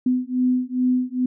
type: beating tone pair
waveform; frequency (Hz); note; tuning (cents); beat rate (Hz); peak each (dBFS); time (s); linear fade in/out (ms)
sine; 251.1 / 253.5; B3 / B3; +29 / +45; 2.4; -21; 0.06-1.26; 5
effects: none